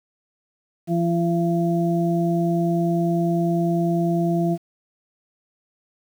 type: harmonic tone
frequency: 170 Hz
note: F3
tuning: 46 cents flat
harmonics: 1 / 2 / 4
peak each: -20 / -23 / -26 dBFS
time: 0.87-4.58 s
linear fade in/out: 50 ms
effects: 8-bit